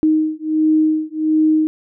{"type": "beating tone pair", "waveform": "sine", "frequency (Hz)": [311.1, 312.5], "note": ["D#4", "D#4"], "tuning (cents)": [0, 8], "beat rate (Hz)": 1.4, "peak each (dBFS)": -16, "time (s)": [0.03, 1.67], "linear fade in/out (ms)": 0, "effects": []}